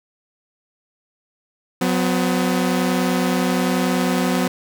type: tone pair together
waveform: sawtooth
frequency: 181.9 / 252.3 Hz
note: F#3 / B3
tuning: -29 / +37 cents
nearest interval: tritone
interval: 566 cents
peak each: -16 dBFS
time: 1.81-4.48 s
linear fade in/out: 5 ms
effects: none